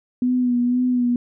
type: tone with vibrato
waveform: sine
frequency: 246.9 Hz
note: B3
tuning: in tune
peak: -16 dBFS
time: 0.22-1.16 s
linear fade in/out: 2 ms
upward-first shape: sine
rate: 2 Hz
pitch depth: 33 cents each way
effects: none